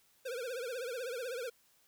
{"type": "tone with vibrato", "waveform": "square", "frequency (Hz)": 493.9, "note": "B4", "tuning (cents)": 0, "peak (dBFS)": -38, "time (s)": [0.25, 1.5], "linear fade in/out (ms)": 10, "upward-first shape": "triangle", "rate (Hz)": 16, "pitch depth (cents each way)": 160, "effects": ["white hiss -69 dBFS RMS until 1.87 s"]}